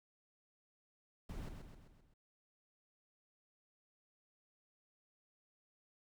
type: noise with echo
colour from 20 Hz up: brown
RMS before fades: -45 dBFS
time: 1.29-1.49 s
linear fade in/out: 5 ms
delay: 130 ms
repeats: 5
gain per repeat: -5 dB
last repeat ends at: 2.14 s
effects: none